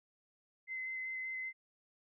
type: tone with vibrato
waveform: sine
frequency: 2055 Hz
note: C7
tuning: 32 cents flat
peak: -38 dBFS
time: 0.67-1.53 s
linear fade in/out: 50 ms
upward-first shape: square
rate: 5.2 Hz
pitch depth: 9 cents each way
effects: none